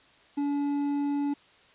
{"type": "tone with hard clipping", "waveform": "triangle", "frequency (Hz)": 286, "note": "D4", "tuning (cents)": -46, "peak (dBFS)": -27, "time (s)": [0.37, 1.34], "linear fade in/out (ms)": 10, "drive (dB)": 9, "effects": ["white hiss -58 dBFS RMS until 1.74 s", "resampled to 8000 Hz"]}